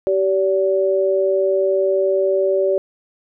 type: tone pair together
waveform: sine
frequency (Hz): 385.5 / 574.3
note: G4 / D5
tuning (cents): -29 / -39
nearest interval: perfect fifth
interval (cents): 690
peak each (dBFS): -17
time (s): 0.07-2.78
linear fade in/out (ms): 0
effects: none